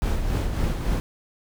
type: noise with tremolo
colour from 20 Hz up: brown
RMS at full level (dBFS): -22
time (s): 0.02-1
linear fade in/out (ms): 0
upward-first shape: sine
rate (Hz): 3.6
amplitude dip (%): 45
effects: none